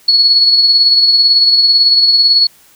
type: tone with tremolo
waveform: sine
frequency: 4377 Hz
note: C#8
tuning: 23 cents flat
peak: -4 dBFS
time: 0.08-2.47 s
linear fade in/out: 5 ms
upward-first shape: sine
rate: 18 Hz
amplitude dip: 40%
effects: white hiss -46 dBFS RMS until 2.75 s